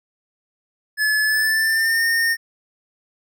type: tone with pitch glide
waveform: square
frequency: 1718 to 1830.7 Hz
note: A6 to A#6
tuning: -42 to -32 cents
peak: -17 dBFS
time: 0.97-2.37 s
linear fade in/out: 50 ms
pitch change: +110 cents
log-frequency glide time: 1.22-2.05 s
effects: none